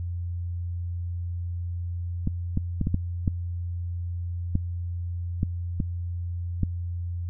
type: clicks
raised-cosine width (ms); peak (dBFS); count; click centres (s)
5; -11; 10; 2.274 / 2.574 / 2.813 / 2.871 / 2.944 / 3.278 / 4.554 / 5.431 / 5.802 / 6.633
effects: added 87 Hz sine -28 dBFS peak until 7.29 s